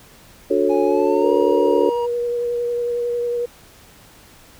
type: chord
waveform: sine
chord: D major seventh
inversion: none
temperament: just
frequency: 293.7 / 367.1 / 440.5 / 550.6 Hz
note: D4 / F#4 / A4 / C#5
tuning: 0 / -14 / +2 / -12 cents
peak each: -22 / -19 / -19 / -21 dBFS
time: 0.5-1.9 s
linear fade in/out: 10 ms
type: tone with pitch glide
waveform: triangle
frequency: 830.6 to 948.6 Hz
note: G#5 to A#5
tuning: 0 to +30 cents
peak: -23 dBFS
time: 0.69-2.07 s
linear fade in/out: 20 ms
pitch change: +230 cents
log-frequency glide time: 0.85-1.32 s
type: tone with vibrato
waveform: sine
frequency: 479.2 Hz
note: A#4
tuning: 48 cents sharp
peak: -19 dBFS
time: 1.23-3.46 s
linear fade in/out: 10 ms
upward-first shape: sine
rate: 11 Hz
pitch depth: 13 cents each way
effects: pink hiss -47 dBFS RMS until 4.59 s